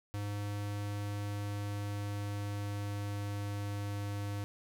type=tone with pitch glide; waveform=square; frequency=102.5 to 101.73 Hz; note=G#2 to G#2; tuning=-22 to -35 cents; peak=-36 dBFS; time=0.14-4.44 s; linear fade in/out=0 ms; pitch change=-13 cents; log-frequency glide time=0.52-4.21 s; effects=none